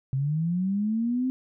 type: linear sweep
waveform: sine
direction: up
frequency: 130 to 261.6 Hz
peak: -23 dBFS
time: 0.13-1.3 s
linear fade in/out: 0 ms
effects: none